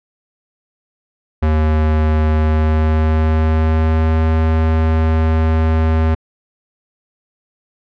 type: tone with pitch glide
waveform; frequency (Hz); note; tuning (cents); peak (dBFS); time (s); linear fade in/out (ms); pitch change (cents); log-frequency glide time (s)
square; 77.78 to 79.92; D#2 to D#2; 0 to +47; -12; 1.42-6.15; 10; +47; 2.33-4.2
effects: low-pass 2000 Hz 12 dB/octave